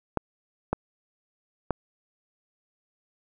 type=clicks; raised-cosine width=1 ms; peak=-10 dBFS; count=3; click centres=0.173 / 0.73 / 1.707 s; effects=none